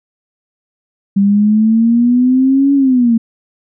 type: exponential two-way sweep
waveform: sine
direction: up then down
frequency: 196.2 to 281.7 to 224.4 Hz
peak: -7 dBFS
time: 1.16-3.18 s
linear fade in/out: 10 ms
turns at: 2.74 s
effects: none